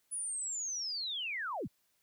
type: linear sweep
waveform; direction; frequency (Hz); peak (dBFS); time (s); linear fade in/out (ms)
sine; down; 9990 to 47.03; -35; 0.11-1.68; 20
effects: white hiss -75 dBFS RMS until 2.02 s